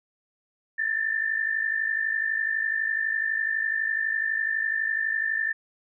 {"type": "tone pair together", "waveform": "sine", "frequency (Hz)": [1740, 1792], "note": ["A6", "A6"], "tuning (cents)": [-20, 31], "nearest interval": "minor second", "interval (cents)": 51, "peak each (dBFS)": [-29, -25], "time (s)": [0.78, 5.53], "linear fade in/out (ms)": 10, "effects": []}